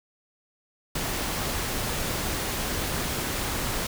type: noise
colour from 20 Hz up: pink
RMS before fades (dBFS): -29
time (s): 0.95-3.87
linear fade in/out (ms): 5
effects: none